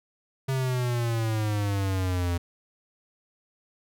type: exponential sweep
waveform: square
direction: down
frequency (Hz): 134.6 to 85.7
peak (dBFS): -25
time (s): 0.48-2.38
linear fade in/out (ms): 10
effects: none